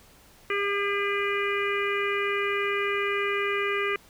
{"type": "harmonic tone with a mistuned harmonic", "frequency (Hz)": 402.6, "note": "G4", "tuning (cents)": 46, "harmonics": [1, 3, 4, 5, 6, 7], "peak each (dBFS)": [-28, -31, -35, -31, -32, -39], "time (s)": [0.5, 3.96], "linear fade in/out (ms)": 2, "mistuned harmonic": 7, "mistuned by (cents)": 54, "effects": ["pink hiss -55 dBFS RMS until 4.09 s"]}